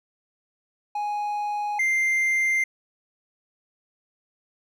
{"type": "tone pair in turn", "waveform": "triangle", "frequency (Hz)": [830.6, 2093], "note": ["G#5", "C7"], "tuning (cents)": [0, 0], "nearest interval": "octave + major third", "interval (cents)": 1600, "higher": "second", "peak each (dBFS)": [-23, -18], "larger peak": "second", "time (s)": [[0.95, 1.79], [1.79, 2.64]], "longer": "second", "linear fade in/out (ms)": 5, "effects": []}